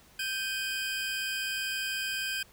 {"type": "tone pair together", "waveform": "25% pulse", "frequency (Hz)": [1568, 2489], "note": ["G6", "D#7"], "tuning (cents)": [0, 0], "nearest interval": "minor sixth", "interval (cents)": 800, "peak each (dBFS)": [-29, -31], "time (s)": [0.19, 2.43], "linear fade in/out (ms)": 5, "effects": ["pink hiss -58 dBFS RMS until 2.52 s"]}